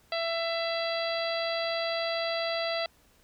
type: harmonic tone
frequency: 667 Hz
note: E5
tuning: 20 cents sharp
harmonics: 1 / 2 / 3 / 4 / 5 / 6 / 7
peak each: -30 / -38 / -37 / -40 / -40 / -39 / -38 dBFS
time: 0.12-2.86 s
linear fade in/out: 2 ms
effects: pink hiss -63 dBFS RMS until 3.23 s

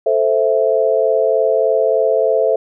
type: chord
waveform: sine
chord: A minor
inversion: none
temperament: equal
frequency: 440 / 523.3 / 659.3 Hz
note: A4 / C5 / E5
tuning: 0 / 0 / 0 cents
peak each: -16 dBFS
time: 0.06-2.56 s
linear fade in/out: 5 ms
effects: none

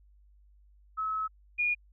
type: tone pair in turn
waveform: sine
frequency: 1291 / 2437 Hz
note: E6 / D#7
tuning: -37 / -37 cents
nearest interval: major seventh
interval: 1100 cents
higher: second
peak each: -29 / -25 dBFS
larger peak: second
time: 0.97-1.28 / 1.58-1.75 s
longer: first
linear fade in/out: 20 ms
effects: added 50 Hz sine -57 dBFS peak until 1.92 s

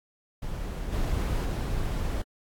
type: noise with level steps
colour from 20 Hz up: brown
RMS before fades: -33 / -27 / -29 dBFS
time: 0.42-2.22 s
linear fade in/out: 5 ms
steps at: 0.92 / 1.45 s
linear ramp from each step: 10 ms
effects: AAC 64 kbps

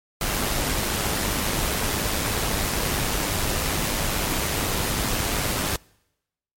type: noise with amplitude modulation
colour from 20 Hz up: pink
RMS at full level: -23 dBFS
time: 0.21-5.76 s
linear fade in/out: 2 ms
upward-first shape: sine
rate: 103 Hz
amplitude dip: 35%
effects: noise-tail reverb RT60 0.9 s tail -26 dB re dry + MP3 64 kbps

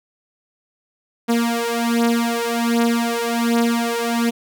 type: beating tone pair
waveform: sawtooth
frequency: 233.1 / 234.4 Hz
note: A#3 / A#3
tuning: 0 / +10 cents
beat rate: 1.3 Hz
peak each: -16 / -16 dBFS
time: 1.28-4.31 s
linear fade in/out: 20 ms
effects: none

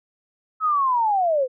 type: linear sweep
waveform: sine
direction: down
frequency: 1300 to 491.1 Hz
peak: -17 dBFS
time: 0.6-1.48 s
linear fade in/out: 50 ms
effects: none

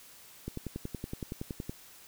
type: click train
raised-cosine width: 3 ms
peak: -23 dBFS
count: 14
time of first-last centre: 0.48-1.695 s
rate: 10.7 Hz
effects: white hiss -54 dBFS RMS until 2.07 s

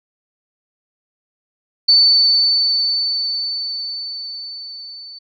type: tone with level ramp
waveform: sine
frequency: 4511 Hz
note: C#8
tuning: 29 cents sharp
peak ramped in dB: -7 to -33 dBFS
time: 1.88-5.19 s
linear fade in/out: 10 ms
effects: none

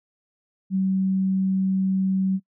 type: tone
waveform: sine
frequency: 190.4 Hz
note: F#3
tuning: 50 cents sharp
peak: -19 dBFS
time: 0.7-2.4 s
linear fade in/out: 50 ms
effects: noise-tail reverb RT60 0.1 s tail -25 dB re dry

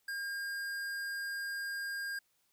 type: tone with tanh clipping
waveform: sine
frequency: 1612 Hz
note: G6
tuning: 48 cents sharp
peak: -38 dBFS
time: 0.08-2.19 s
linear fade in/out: 5 ms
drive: 18 dB
effects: white hiss -75 dBFS RMS until 2.52 s

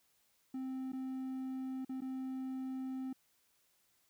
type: tone with dropouts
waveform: triangle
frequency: 261.6 Hz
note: C4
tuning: in tune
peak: -36 dBFS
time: 0.54-3.13 s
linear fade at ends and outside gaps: 5 ms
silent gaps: 0.921-0.931 / 1.849-1.893 / 2.007-2.018 s
effects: white hiss -74 dBFS RMS until 4.09 s

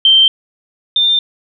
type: tone pair in turn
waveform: sine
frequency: 3131 / 3597 Hz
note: G7 / A7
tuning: -3 / +37 cents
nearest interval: major second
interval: 240 cents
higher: second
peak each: -5 / -9 dBFS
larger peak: first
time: 0.05-0.28 / 0.96-1.19 s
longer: neither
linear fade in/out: 2 ms
effects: none

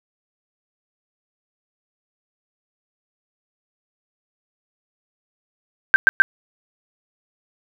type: tone bursts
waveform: sine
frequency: 1568 Hz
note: G6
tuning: in tune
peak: -6 dBFS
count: 3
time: 5.94-6.22 s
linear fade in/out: 0 ms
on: 20 ms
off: 110 ms
effects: none

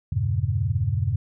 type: chord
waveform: sine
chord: E diminished seventh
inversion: none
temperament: equal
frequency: 82.41 / 98 / 116.54 / 138.59 Hz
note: E2 / G2 / Bb2 / Db3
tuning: 0 / 0 / 0 / 0 cents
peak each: -29 / -24 / -26 / -28 dBFS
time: 0.12-1.16 s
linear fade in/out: 5 ms
effects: none

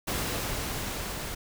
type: noise with level ramp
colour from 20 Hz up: pink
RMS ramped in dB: -30 to -36 dBFS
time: 0.07-1.35 s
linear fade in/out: 10 ms
effects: none

